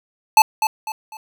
square tone with echo, 871 Hz, A5, 18 cents flat, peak -7 dBFS, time 0.37-0.42 s, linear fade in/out 2 ms, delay 250 ms, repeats 3, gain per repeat -9 dB, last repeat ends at 1.17 s, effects none

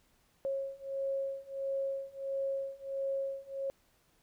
sine beating tone pair, 544 / 545.5 Hz, C#5 / C#5, -33 / -28 cents, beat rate 1.5 Hz, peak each -37 / -36 dBFS, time 0.45-3.7 s, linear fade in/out 0 ms, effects pink hiss -70 dBFS RMS until 4.22 s

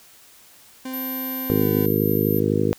40% pulse tone with pitch glide, 260 to 253.6 Hz, C4 to B3, -11 to +46 cents, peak -28 dBFS, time 0.85-1.86 s, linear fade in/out 5 ms, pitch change -43 cents, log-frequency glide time 1.59-1.65 s
sine tone, 13000 Hz, G#9, 38 cents flat, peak -28 dBFS, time 0.93-2.4 s, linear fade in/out 10 ms
harmonic tone, 52 Hz, G#1, 3 cents sharp, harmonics 2 / 3 / 4 / 5 / 6 / 7 / 8 / 9, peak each -26 / -26 / -26 / -26 / -26 / -26 / -26 / -26 dBFS, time 1.5-2.73 s, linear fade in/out 0 ms
effects white hiss -50 dBFS RMS until 2.78 s

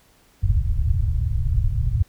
white low-pass noise, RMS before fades -20 dBFS, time 0.42-2.03 s, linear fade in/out 10 ms, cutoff 120 Hz, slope 48 dB/octave, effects pink hiss -57 dBFS RMS until 2.08 s

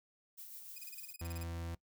violet noise with tremolo, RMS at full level -49 dBFS, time 0.37-1.14 s, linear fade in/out 20 ms, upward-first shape sine, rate 6.7 Hz, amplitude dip 35%
5% pulse tone bursts, 2489 Hz, D#7, in tune, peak -37 dBFS, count 13, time 0.76-1.433 s, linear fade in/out 5 ms, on 25 ms, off 29 ms
40% pulse tone, 84.2 Hz, E2, 37 cents sharp, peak -39 dBFS, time 1.21-1.75 s, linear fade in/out 5 ms
effects noise-tail reverb RT60 0.1 s tail -20 dB re dry

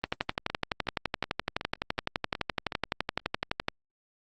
two click trains, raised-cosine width 0.3 ms, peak -11 / -17 dBFS, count 44 / 7, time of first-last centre 0.04-3.684 / 0.5-2.722 s, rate 11.8 / 2.7 Hz, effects Opus 24 kbps

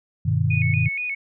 sine chord, G augmented, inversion none, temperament just, 98 / 122.5 / 153.12 Hz, G2 / B2 / D#3, 0 / -14 / -27 cents, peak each -22 dBFS, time 0.25-0.89 s, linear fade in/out 10 ms
sine tone with vibrato, 2336 Hz, D7, 10 cents flat, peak -24 dBFS, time 0.5-1.15 s, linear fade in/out 10 ms, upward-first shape square, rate 4.2 Hz, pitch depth 98 cents each way
effects none

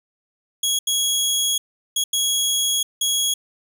20% pulse tone bursts at uneven times, 3322 Hz, G#7, in tune, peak -13 dBFS, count 5, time 0.63-0.79 / 0.87-1.58 / 1.96-2.04 / 2.13-2.83 / 3.01-3.34 s, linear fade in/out 5 ms, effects none

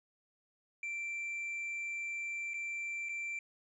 triangle tone with dropouts, 2349 Hz, D7, in tune, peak -35 dBFS, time 0.83-3.39 s, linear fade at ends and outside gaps 2 ms, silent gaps 2.536-2.541 / 3.088-3.092 s, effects resampled to 24000 Hz

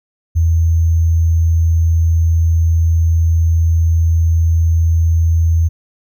sine tone with sample-and-hold, 82.41 Hz, E2, in tune, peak -9 dBFS, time 0.35-5.69 s, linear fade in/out 20 ms, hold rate 6300 Hz, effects none

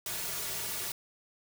white noise with comb filter, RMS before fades -36 dBFS, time 0.06-0.92 s, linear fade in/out 2 ms, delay 3.8 ms, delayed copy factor -0.85, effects none

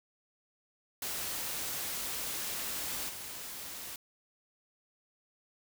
white noise with level steps, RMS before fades -37 / -43 dBFS, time 1.02-3.96 s, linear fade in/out 2 ms, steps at 3.08 s, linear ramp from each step 20 ms, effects none

